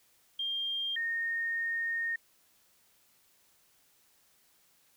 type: tone pair in turn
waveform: sine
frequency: 3200 / 1843 Hz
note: G7 / A#6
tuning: +35 / -20 cents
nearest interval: minor seventh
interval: 955 cents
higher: first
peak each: -31 / -30 dBFS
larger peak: second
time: 0.39-0.96 / 0.96-2.16 s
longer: second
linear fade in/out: 5 ms
effects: white hiss -67 dBFS RMS until 4.96 s